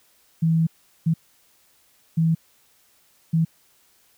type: tone bursts at uneven times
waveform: sine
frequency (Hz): 162.9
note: E3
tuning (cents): -20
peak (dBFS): -16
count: 4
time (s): 0.42-0.67 / 1.06-1.14 / 2.17-2.35 / 3.33-3.45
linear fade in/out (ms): 10
effects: white hiss -60 dBFS RMS until 4.17 s